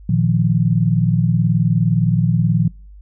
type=chord; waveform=sine; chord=Bb suspended fourth; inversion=none; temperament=equal; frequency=116.54 / 155.56 / 174.61 Hz; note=Bb2 / Eb3 / F3; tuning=0 / 0 / 0 cents; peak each=-17 dBFS; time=0.09-2.68 s; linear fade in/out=5 ms; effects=noise-tail reverb RT60 0.4 s tail -26 dB re dry + added 50 Hz sine -37 dBFS peak until 3.01 s